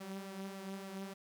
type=tone with flanger; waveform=sawtooth; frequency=193.8 Hz; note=G3; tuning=20 cents flat; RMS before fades=-45 dBFS; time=0-1.14 s; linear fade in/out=10 ms; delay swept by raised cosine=1.5 to 5.5 ms; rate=3.5 Hz; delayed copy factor=+0.5; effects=11-bit